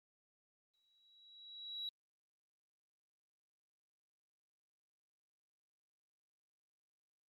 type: tone with exponential growth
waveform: sine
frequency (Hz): 3890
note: B7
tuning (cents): -27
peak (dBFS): -38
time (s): 0.74-1.89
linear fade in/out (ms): 2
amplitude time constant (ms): 250
effects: tanh soft clip ceiling -35 dBFS + Opus 32 kbps